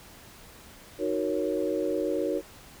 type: chord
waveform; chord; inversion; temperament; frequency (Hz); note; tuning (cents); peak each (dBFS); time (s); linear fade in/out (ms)
sine; D# minor seventh; none; equal; 311.1 / 370 / 466.2 / 554.4; D#4 / F#4 / A#4 / C#5; 0 / 0 / 0 / 0; -31; 0.98-2.42; 50
effects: pink hiss -50 dBFS RMS until 2.8 s